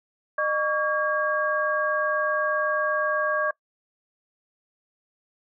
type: tone cluster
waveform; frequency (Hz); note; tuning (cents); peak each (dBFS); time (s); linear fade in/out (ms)
sine; 610 / 1132 / 1625; D#5 / C#6 / G#6; -34 / +36 / -38; -26; 0.38-3.51; 5
effects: noise-tail reverb RT60 0.1 s tail -22 dB re dry